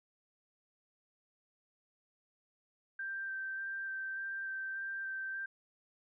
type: tone with vibrato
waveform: sine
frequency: 1568 Hz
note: G6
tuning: in tune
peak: -37 dBFS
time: 2.99-5.46 s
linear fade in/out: 5 ms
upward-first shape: square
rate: 1.7 Hz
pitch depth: 10 cents each way
effects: none

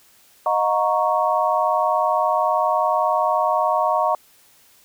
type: chord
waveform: sine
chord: D# minor seventh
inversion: none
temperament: equal with one note detuned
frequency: 622.3 / 722.3 / 932.3 / 1108.7 Hz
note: D#5 / F#5 / A#5 / C#6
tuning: 0 / -42 / 0 / 0 cents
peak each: -22 dBFS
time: 0.46-4.15 s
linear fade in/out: 2 ms
effects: white hiss -54 dBFS RMS until 4.84 s

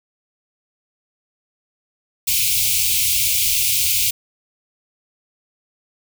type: band-stop noise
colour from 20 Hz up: white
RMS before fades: -18 dBFS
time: 2.27-4.11 s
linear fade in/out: 10 ms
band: 140 to 2200 Hz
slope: 96 dB/octave
effects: none

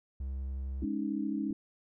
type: tone with vibrato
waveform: triangle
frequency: 66.7 Hz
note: C2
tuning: 34 cents sharp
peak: -32 dBFS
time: 0.2-0.85 s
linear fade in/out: 5 ms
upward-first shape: sine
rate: 11 Hz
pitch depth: 10 cents each way
type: chord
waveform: sine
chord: Ab suspended fourth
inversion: none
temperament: equal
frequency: 207.7 / 277.2 / 311.1 Hz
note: Ab3 / Db4 / Eb4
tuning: 0 / 0 / 0 cents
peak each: -35 dBFS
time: 0.82-1.53 s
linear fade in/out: 5 ms
type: click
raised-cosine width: 3 ms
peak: -34 dBFS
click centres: 1.507 s
effects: none

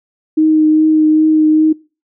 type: tone with vibrato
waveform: sine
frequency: 311.1 Hz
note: D#4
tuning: in tune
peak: -7 dBFS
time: 0.37-1.73 s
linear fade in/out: 10 ms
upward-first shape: triangle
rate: 2.5 Hz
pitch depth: 16 cents each way
effects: noise-tail reverb RT60 0.3 s tail -21 dB re dry

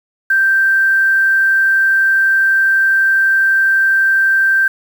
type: tone with quantisation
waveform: sine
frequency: 1568 Hz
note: G6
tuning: in tune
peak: -9 dBFS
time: 0.3-4.68 s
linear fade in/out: 5 ms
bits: 6
effects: none

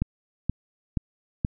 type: click train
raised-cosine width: 5 ms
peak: -11 dBFS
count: 4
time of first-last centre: 0.02-1.449 s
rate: 2.1 Hz
effects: none

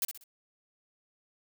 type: noise with echo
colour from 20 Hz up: blue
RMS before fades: -29 dBFS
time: 0.02-0.05 s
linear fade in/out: 2 ms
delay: 63 ms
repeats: 3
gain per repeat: -9 dB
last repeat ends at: 0.239 s
effects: none

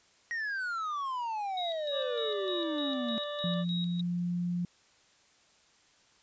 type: exponential sweep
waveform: triangle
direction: down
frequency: 1903 to 220.3 Hz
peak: -30 dBFS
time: 0.31-3.18 s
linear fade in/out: 0 ms
type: tone with tremolo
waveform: sine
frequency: 3804 Hz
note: A#7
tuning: 34 cents sharp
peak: -35 dBFS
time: 1.57-4.01 s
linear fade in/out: 5 ms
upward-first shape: square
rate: 3.3 Hz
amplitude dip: 70%
type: harmonic tone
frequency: 587.3 Hz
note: D5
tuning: in tune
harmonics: 1 / 2 / 3 / 5 / 6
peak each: -36 / -43 / -46 / -49 / -46 dBFS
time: 1.91-3.65 s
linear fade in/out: 50 ms
type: tone with pitch glide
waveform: sine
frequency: 174.61 to 175.72 Hz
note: F3 to F3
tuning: 0 to +11 cents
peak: -29 dBFS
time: 3.44-4.65 s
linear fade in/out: 2 ms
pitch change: +11 cents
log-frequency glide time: 3.55-4.46 s
effects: white hiss -64 dBFS RMS until 6.22 s + resampled to 16000 Hz

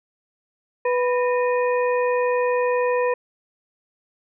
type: harmonic tone with a mistuned harmonic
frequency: 493.9 Hz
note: B4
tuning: in tune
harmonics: 1 / 2 / 4 / 5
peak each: -19 / -25 / -31 / -33 dBFS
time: 0.85-3.14 s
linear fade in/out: 5 ms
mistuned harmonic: 4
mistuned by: -130 cents
effects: none

